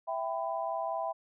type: chord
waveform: sine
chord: E minor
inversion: none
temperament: equal with one note detuned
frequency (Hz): 659.3 / 784 / 1000.4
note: E5 / G5 / B5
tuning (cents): 0 / 0 / +22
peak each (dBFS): -34 / -36 / -37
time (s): 0.07-1.13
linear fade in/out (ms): 20
effects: none